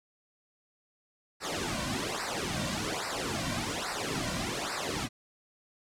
pink noise with flanger, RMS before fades -33 dBFS, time 1.4-5.09 s, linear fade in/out 50 ms, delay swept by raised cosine 0.3 to 2.4 ms, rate 1.2 Hz, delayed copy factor -0.95, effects low-pass 8000 Hz 12 dB/octave

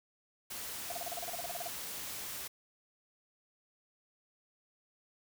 white noise, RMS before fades -42 dBFS, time 0.5-2.48 s, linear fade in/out 10 ms
sine tone bursts, 694 Hz, F5, 11 cents flat, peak -37 dBFS, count 15, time 0.9-1.676 s, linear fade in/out 2 ms, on 20 ms, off 34 ms
effects none

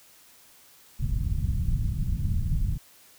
pink low-pass noise, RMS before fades -26 dBFS, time 0.99-2.78 s, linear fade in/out 10 ms, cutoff 150 Hz, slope 24 dB/octave, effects white hiss -55 dBFS RMS until 3.18 s

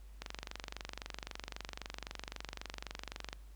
click train, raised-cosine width 0.2 ms, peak -23 dBFS, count 75, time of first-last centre 0.22-3.329 s, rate 23.8 Hz, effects added 50 Hz sine -50 dBFS peak until 3.55 s + pink hiss -67 dBFS RMS until 3.55 s

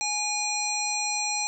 harmonic tone with a mistuned harmonic, 836 Hz, G#5, 11 cents sharp, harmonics 1 / 3 / 5 / 7 / 9, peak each -32 / -32 / -32 / -32 / -32 dBFS, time 0.01-1.47 s, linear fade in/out 0 ms, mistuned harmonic 3, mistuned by -43 cents, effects none

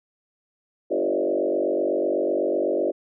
sine tone with frequency modulation, 466.2 Hz, A#4, in tune, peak -20 dBFS, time 0.9-2.92 s, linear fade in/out 20 ms, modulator 48 Hz, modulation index 3.2, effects none

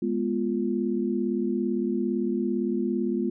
sine chord, F diminished, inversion first, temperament equal with one note detuned, 207.7 / 245.4 / 349.2 Hz, Ab3 / Cb4 / F4, 0 / -11 / 0 cents, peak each -28 dBFS, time 0.02-3.3 s, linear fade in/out 5 ms, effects none

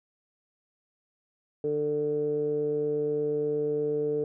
15% pulse tone with low-pass filter, 148.6 Hz, D3, 21 cents sharp, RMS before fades -28 dBFS, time 1.64-4.24 s, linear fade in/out 2 ms, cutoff 440 Hz, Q 7.5, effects none

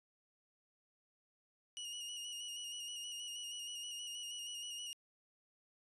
sawtooth tone with vibrato, 2891 Hz, F#7, 41 cents flat, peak -40 dBFS, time 1.77-4.93 s, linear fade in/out 0 ms, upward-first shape square, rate 6.3 Hz, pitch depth 27 cents each way, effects resampled to 24000 Hz

